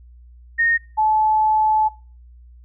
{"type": "tone pair in turn", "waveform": "sine", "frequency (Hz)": [1848, 864.4], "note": ["A#6", "A5"], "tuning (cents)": [-16, -31], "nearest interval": "octave + minor second", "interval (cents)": 1315, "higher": "first", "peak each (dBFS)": -14, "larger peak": "neither", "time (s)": [[0.58, 0.78], [0.97, 1.89]], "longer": "second", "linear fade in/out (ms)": 20, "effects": ["noise-tail reverb RT60 0.4 s tail -22 dB re dry", "added 60 Hz sine -42 dBFS peak until 2.64 s"]}